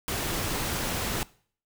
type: noise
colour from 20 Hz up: pink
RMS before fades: -30 dBFS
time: 0.08-1.23 s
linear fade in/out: 0 ms
effects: noise-tail reverb RT60 0.5 s tail -21 dB re dry